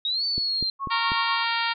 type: exponential two-way sweep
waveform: sine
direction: up then down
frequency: 3729 to 4542 to 4135 Hz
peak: -23 dBFS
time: 0.05-0.7 s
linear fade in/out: 2 ms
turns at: 0.25 s
type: click train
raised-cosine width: 3 ms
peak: -20 dBFS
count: 4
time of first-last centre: 0.38-1.119 s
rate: 4.06 Hz
type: tone with tremolo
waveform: sine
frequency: 1098 Hz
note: C#6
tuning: 17 cents flat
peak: -24 dBFS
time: 0.79-1.45 s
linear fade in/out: 50 ms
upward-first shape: sine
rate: 8 Hz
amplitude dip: 65%
type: harmonic tone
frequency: 462.6 Hz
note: A#4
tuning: 13 cents flat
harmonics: 2 / 3 / 4 / 5 / 6 / 7 / 8 / 9 / 10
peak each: -28 / -30 / -31 / -32 / -33 / -33 / -34 / -35 / -35 dBFS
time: 0.9-1.74 s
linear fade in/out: 20 ms
effects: none